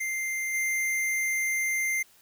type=tone with level steps; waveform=square; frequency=2093 Hz; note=C7; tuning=in tune; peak=-29 / -26 dBFS; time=0-2.03 s; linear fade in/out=10 ms; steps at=0.53 s; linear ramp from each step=20 ms; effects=white hiss -59 dBFS RMS until 2.21 s